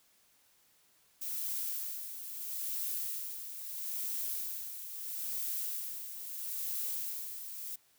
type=noise with tremolo; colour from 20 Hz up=violet; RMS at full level=-36 dBFS; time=1.21-7.76 s; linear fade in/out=10 ms; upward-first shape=sine; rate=0.76 Hz; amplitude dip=60%; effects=white hiss -68 dBFS RMS until 7.98 s